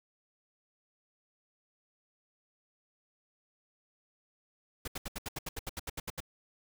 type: noise bursts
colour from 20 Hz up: pink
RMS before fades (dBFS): -38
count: 14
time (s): 4.85-6.204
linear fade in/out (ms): 5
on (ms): 28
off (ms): 74
effects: none